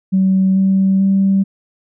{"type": "tone with pitch steps", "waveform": "sine", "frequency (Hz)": [190, 192.21, 194.44], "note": ["F#3", "G3", "G3"], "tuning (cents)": [46, -34, -14], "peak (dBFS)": -9, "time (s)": [0.12, 1.44], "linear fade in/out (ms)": 20, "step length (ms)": 440, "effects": ["tanh soft clip ceiling -5 dBFS"]}